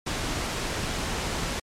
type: noise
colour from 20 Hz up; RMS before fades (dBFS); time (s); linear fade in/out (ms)
pink; -29; 0.06-1.6; 10
effects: low-pass 8000 Hz 12 dB/octave + MP3 96 kbps